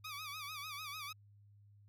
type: tone with vibrato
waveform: 15% pulse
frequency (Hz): 1200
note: D6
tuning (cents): +37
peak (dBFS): -37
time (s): 0.04-1.13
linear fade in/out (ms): 10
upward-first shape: sine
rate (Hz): 6.7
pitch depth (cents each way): 110
effects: added 102 Hz sine -60 dBFS peak until 1.88 s